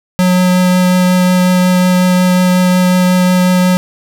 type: tone with vibrato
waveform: square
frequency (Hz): 182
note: F#3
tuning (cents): -28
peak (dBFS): -8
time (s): 0.19-3.77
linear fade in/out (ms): 0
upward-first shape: triangle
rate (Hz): 5.5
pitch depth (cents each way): 9
effects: none